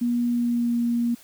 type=tone with pitch glide; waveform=sine; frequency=240 to 236.7 Hz; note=B3 to A#3; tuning=-49 to +27 cents; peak=-20 dBFS; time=0.01-1.15 s; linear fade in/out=10 ms; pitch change=-24 cents; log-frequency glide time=0.26-0.76 s; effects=white hiss -51 dBFS RMS until 1.23 s